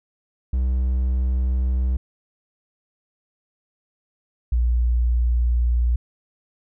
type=tone pair in turn; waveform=triangle / sine; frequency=63.4 / 59.72 Hz; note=B1 / A#1; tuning=+46 / +43 cents; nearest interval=minor second; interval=103 cents; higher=first; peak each=-16 dBFS; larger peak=neither; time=0.53-1.97 / 4.52-5.96 s; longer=neither; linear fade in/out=5 ms; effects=none